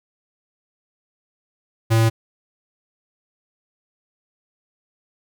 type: tone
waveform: square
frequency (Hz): 112.9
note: A2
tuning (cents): +45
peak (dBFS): -14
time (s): 1.9-2.1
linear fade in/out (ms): 20
effects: none